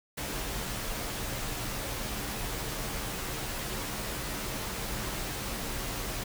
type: noise with comb filter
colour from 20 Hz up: pink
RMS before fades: -35 dBFS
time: 0.17-6.24 s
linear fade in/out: 10 ms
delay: 12 ms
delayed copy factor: -0.5
effects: none